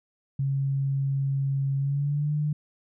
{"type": "tone with pitch glide", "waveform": "sine", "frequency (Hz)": [137.2, 149.62], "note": ["C#3", "D3"], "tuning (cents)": [-17, 33], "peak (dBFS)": -23, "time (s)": [0.39, 2.53], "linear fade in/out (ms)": 5, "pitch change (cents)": 150, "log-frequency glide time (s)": [1.77, 2.33], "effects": []}